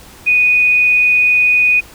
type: tone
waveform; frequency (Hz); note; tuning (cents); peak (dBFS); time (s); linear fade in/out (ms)
sine; 2479; D#7; -7; -8; 0.26-1.81; 20
effects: pink hiss -39 dBFS RMS until 1.94 s